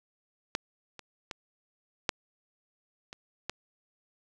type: clicks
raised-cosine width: 0.2 ms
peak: -11 / -26 / -19 / -8 / -25 / -15 dBFS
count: 6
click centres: 0.551 / 0.993 / 1.312 / 2.092 / 3.129 / 3.496 s
effects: none